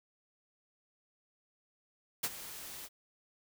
white noise with ADSR envelope, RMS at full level -31 dBFS, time 2.23-2.89 s, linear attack 10 ms, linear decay 45 ms, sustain -15 dB, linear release 41 ms, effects none

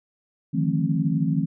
sine tone cluster, 147.7 / 160.6 / 179.3 / 218 / 266.8 Hz, D3 / E3 / F3 / A3 / C4, +10 / -45 / +46 / -16 / +34 cents, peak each -29 / -23 / -27 / -28 / -27 dBFS, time 0.53-1.46 s, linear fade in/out 20 ms, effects none

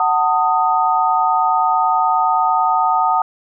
sine chord, D# diminished, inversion first, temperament just, 746.7 / 896 / 1244.5 Hz, F#5 / A5 / D#6, +16 / +31 / 0 cents, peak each -17 dBFS, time 0-3.22 s, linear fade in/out 2 ms, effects none

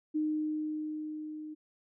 sine tone with level ramp, 307.1 Hz, D#4, 23 cents flat, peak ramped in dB -27 to -40 dBFS, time 0.14-1.55 s, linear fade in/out 20 ms, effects none

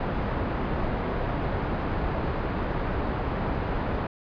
pink low-pass noise, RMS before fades -28 dBFS, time 0-4.07 s, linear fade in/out 5 ms, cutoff 1300 Hz, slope 12 dB/octave, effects resampled to 11025 Hz

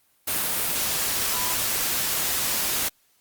sine tone in noise, 996 Hz, B5, 14 cents sharp, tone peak -33 dBFS, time 1.33-1.55 s, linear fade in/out 10 ms, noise white, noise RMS -25 dBFS, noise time 0.27-2.89 s, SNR -11 dB, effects white hiss -64 dBFS RMS until 3.2 s + Opus 32 kbps

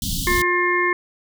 pink band-stop noise, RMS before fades -24 dBFS, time 0.02-0.42 s, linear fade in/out 2 ms, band 280 to 3000 Hz, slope 96 dB/octave
harmonic tone, 355 Hz, F4, 28 cents sharp, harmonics 1 / 3 / 5 / 6, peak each -22 / -22 / -22 / -22 dBFS, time 0.27-0.93 s, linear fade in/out 2 ms
effects none

